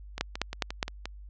two click trains, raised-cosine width 0.2 ms, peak -9 / -17 dBFS, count 4 / 6, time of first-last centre 0.21-0.829 / 0.18-1.056 s, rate 4.85 / 5.71 Hz, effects added 50 Hz sine -43 dBFS peak until 1.29 s + low-pass 6000 Hz 12 dB/octave

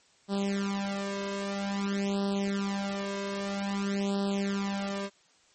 sawtooth tone with flanger, 198.5 Hz, G3, 22 cents sharp, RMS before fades -31 dBFS, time 0.28-5.1 s, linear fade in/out 50 ms, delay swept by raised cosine 0.22 to 1.92 ms, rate 0.51 Hz, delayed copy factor +1, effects white hiss -63 dBFS RMS until 5.54 s + MP3 32 kbps

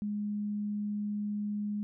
sine tone, 207.5 Hz, G#3, 1 cent flat, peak -31 dBFS, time 0.02-1.83 s, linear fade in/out 0 ms, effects none

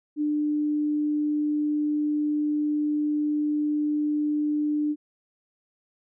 sine tone, 298.5 Hz, D4, 28 cents sharp, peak -22 dBFS, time 0.16-4.96 s, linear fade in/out 50 ms, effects none

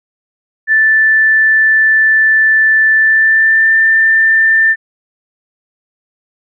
sine tone with pitch glide, 1760 to 1785.6 Hz, A6 to A6, 0 to +25 cents, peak -6 dBFS, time 0.67-4.76 s, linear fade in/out 50 ms, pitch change +25 cents, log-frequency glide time 2.95-3.75 s, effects none

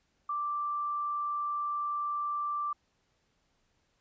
sine tone, 1174.7 Hz, D6, in tune, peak -30 dBFS, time 0.29-2.73 s, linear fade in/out 5 ms, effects pink hiss -74 dBFS RMS until 4 s + resampled to 16000 Hz

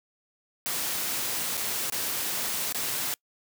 white noise with dropouts, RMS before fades -30 dBFS, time 0.66-3.14 s, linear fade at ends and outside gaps 0 ms, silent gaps 1.571-1.576 / 1.899-1.923 / 2.725-2.746 s, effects noise-tail reverb RT60 0.1 s tail -26 dB re dry + high-pass 100 Hz 12 dB/octave

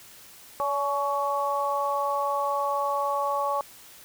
sine tone cluster, 569 / 848 / 1119 Hz, C#5 / G#5 / C#6, +45 / +36 / +16 cents, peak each -29 / -29 / -27 dBFS, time 0.6-3.61 s, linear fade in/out 0 ms, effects white hiss -49 dBFS RMS until 4.04 s

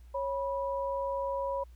sine tone pair together, 550 / 978.2 Hz, C#5 / B5, -14 / -17 cents, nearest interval minor seventh, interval 997 cents, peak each -32 / -34 dBFS, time 0.14-1.64 s, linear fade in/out 10 ms, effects added 60 Hz sine -49 dBFS peak until 1.75 s + pink hiss -69 dBFS RMS until 1.75 s

